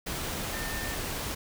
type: tone in noise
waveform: sine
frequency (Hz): 1805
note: A6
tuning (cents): +44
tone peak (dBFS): -38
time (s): 0.53-0.95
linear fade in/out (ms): 10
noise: pink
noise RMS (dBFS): -34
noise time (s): 0.06-1.35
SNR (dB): -7
effects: none